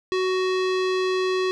square tone with low-pass filter, 372.4 Hz, F#4, 11 cents sharp, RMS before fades -23 dBFS, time 0.12-1.51 s, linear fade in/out 0 ms, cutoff 4200 Hz, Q 1.4, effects none

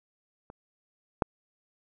clicks, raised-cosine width 1 ms, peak -30 / -9 dBFS, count 2, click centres 0.501 / 1.222 s, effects none

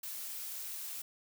blue noise, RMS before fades -42 dBFS, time 0.03-1.02 s, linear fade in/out 5 ms, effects none

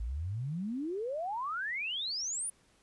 sine exponential sweep, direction up, 51.9 to 10020 Hz, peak -33 dBFS, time 0-2.5 s, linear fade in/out 5 ms, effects pink hiss -67 dBFS RMS until 2.82 s + resampled to 24000 Hz

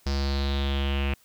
square tone with low-pass filter sweep, 69.3 Hz, C#2, in tune, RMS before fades -26 dBFS, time 0.06-1.14 s, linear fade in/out 5 ms, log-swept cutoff 5100 to 2600 Hz, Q 5.6, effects white hiss -60 dBFS RMS until 1.24 s

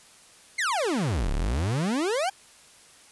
40% pulse exponential two-way sweep, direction down then up, 2221 to 31.72 to 817 Hz, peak -23 dBFS, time 0.58-2.3 s, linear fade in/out 10 ms, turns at 1.32 s, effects white hiss -53 dBFS RMS until 3.11 s + resampled to 24000 Hz

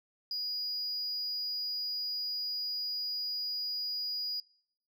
sine tone with amplitude modulation, 4900 Hz, D#8, 27 cents flat, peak -29 dBFS, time 0.31-4.4 s, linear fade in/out 2 ms, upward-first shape sine, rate 226 Hz, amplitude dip 40%, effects noise-tail reverb RT60 0.6 s tail -26 dB re dry + tanh soft clip ceiling -31 dBFS

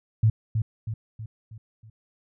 sine tone with echo, 110 Hz, A2, in tune, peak -15 dBFS, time 0.23-0.3 s, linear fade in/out 5 ms, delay 320 ms, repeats 5, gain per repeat -6 dB, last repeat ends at 1.9 s, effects none

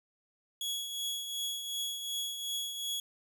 sawtooth tone with tremolo, 3348 Hz, G#7, 13 cents sharp, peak -29 dBFS, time 0.61-3 s, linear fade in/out 2 ms, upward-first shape triangle, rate 2.7 Hz, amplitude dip 55%, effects none

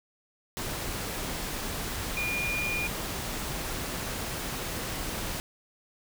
sine tone in noise, 2424 Hz, D#7, 46 cents flat, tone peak -29 dBFS, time 2.17-2.87 s, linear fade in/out 0 ms, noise pink, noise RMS -34 dBFS, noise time 0.57-5.4 s, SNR +2 dB, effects none

